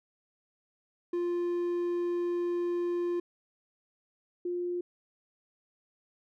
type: tone pair in turn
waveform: triangle / sine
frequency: 349.2 / 353.1 Hz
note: F4 / F4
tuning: 0 / +19 cents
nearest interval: unison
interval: 19 cents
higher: second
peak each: -26 / -30 dBFS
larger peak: first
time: 1.13-3.2 / 4.45-4.81 s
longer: first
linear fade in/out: 5 ms
effects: none